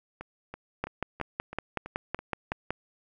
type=two click trains; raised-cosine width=0.5 ms; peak=-14 / -24 dBFS; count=11 / 8; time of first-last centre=0.84-2.706 / 0.21-2.52 s; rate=5.36 / 3.03 Hz; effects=none